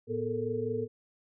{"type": "tone cluster", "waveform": "sine", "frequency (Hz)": [112.4, 242.9, 429.9, 454.8], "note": ["A2", "B3", "A4", "A#4"], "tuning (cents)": [37, -29, -40, -43], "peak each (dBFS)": [-38, -38, -34, -33], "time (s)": [0.07, 0.88], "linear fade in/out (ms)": 50, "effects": []}